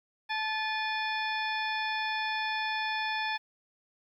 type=harmonic tone with a mistuned harmonic; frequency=870 Hz; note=A5; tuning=20 cents flat; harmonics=1 / 2 / 3 / 4 / 5 / 6; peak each=-33 / -34 / -37 / -39 / -45 / -44 dBFS; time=0.29-3.38 s; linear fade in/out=20 ms; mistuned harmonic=3; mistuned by=-110 cents; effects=11-bit